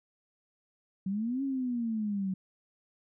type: exponential two-way sweep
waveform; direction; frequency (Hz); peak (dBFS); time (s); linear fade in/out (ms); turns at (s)
sine; up then down; 185.8 to 277.2 to 185.8; -29; 1.06-2.34; 5; 1.43
effects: none